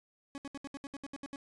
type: tone bursts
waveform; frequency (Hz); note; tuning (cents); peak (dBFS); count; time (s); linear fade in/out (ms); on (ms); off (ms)
40% pulse; 278.9; C#4; +11; -39; 11; 0.35-1.359; 0; 29; 69
effects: resampled to 22050 Hz